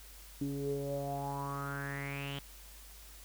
sawtooth tone with low-pass filter sweep, 140 Hz, C#3, 18 cents sharp, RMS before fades -38 dBFS, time 0.41-2.39 s, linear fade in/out 0 ms, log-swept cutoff 300 to 3200 Hz, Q 8.3, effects added 50 Hz sine -53 dBFS peak until 3.24 s + white hiss -55 dBFS RMS until 3.24 s

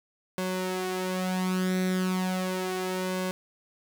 sawtooth tone with flanger, 185 Hz, F#3, in tune, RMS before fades -29 dBFS, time 0.38-3.31 s, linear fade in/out 0 ms, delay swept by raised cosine 1.9 to 4.9 ms, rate 0.35 Hz, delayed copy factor +0.65, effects none

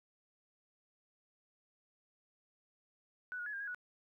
sine tone with pitch steps, 1485 / 1443 / 1697 / 1603 / 1650 / 1468 Hz, F#6 / F#6 / G#6 / G6 / G#6 / F#6, +6 / -44 / +37 / +38 / -12 / -14 cents, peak -39 dBFS, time 3.32-3.746 s, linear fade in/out 0 ms, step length 71 ms, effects 13-bit

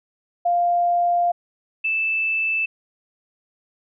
sine tone pair in turn, 698.5 / 2637 Hz, F5 / E7, 0 / 0 cents, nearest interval octave + major seventh, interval 2300 cents, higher second, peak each -16 / -19 dBFS, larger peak first, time 0.45-1.32 / 1.84-2.66 s, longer first, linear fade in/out 10 ms, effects none

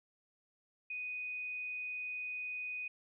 sine tone, 2489 Hz, D#7, in tune, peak -38 dBFS, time 0.9-2.88 s, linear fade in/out 5 ms, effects none

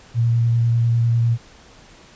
sine tone with vibrato, 116.9 Hz, A#2, 5 cents sharp, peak -14 dBFS, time 0.14-1.38 s, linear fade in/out 50 ms, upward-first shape triangle, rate 10 Hz, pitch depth 15 cents each way, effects pink hiss -47 dBFS RMS until 2.15 s + resampled to 16000 Hz

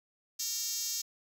5% pulse tone with high-pass filter, 461.7 Hz, A#4, 17 cents flat, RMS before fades -35 dBFS, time 0.39-1.02 s, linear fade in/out 10 ms, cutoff 6400 Hz, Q 2.4, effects none

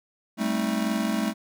square chord, A half-diminished seventh, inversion third, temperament just, 198 / 220 / 264 / 316.8 Hz, G3 / A3 / C4 / Eb4, +18 / 0 / +16 / +31 cents, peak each -31 / -27 / -33 / -33 dBFS, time 0.37-1.34 s, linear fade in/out 50 ms, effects none

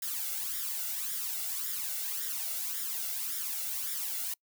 blue noise with flanger, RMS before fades -35 dBFS, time 0.02-4.34 s, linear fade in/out 5 ms, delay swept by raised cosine 0.56 to 1.46 ms, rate 1.8 Hz, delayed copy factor +0.7, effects noise-tail reverb RT60 0.1 s tail -26 dB re dry

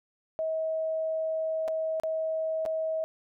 sine tone with dropouts, 639 Hz, D#5, 46 cents sharp, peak -27 dBFS, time 0.39-3.04 s, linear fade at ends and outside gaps 0 ms, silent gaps 1.679-1.683 / 1.999-2.035 / 2.653-2.661 s, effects none

